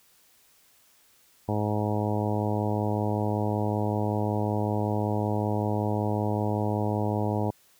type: harmonic tone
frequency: 105.3 Hz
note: G#2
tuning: 24 cents sharp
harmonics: 1 / 2 / 3 / 4 / 5 / 6 / 7 / 8 / 9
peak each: -28 / -31 / -33 / -34 / -35 / -36 / -36 / -37 / -38 dBFS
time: 1.48-7.51 s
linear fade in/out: 10 ms
effects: white hiss -61 dBFS RMS until 7.79 s